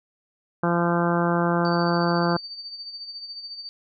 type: harmonic tone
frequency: 171.9 Hz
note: F3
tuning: 27 cents flat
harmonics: 1 / 2 / 3 / 4 / 5 / 6 / 7 / 8 / 9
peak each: -23 / -26 / -28 / -29 / -30 / -31 / -31 / -32 / -33 dBFS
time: 0.63-2.37 s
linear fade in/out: 5 ms
type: tone with tremolo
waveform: sine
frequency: 4600 Hz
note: D8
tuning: 37 cents flat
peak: -32 dBFS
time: 1.65-3.69 s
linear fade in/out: 0 ms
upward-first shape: sine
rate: 14 Hz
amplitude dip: 55%
effects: none